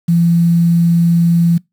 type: tone with quantisation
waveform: sine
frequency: 169.7 Hz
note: F3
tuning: 49 cents flat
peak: -8 dBFS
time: 0.08-1.58 s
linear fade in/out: 10 ms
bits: 6
effects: noise-tail reverb RT60 0.2 s tail -25 dB re dry